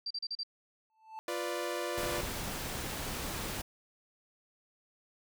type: tone bursts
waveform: sine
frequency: 4699 Hz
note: D8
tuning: in tune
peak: -34 dBFS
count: 5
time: 0.06-0.434 s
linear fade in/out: 5 ms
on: 46 ms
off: 36 ms
type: tone with exponential growth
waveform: triangle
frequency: 880 Hz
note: A5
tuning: in tune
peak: -36 dBFS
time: 0.9-1.19 s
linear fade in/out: 0 ms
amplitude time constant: 61 ms
type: chord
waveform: sawtooth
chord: B diminished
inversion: second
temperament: equal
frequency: 349.2 / 493.9 / 587.3 Hz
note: F4 / B4 / D5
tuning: 0 / 0 / 0 cents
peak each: -34 / -35 / -34 dBFS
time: 1.28-2.21 s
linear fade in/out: 2 ms
type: noise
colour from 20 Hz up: pink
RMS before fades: -38 dBFS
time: 1.97-3.62 s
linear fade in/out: 10 ms
effects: none